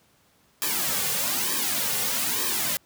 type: noise with flanger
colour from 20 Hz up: white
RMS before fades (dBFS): -26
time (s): 0.62-2.77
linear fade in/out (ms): 0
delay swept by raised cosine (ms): 1.4 to 3.1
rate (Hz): 1.1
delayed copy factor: -0.85
effects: pink hiss -62 dBFS RMS until 2.85 s + high-pass 80 Hz 12 dB/octave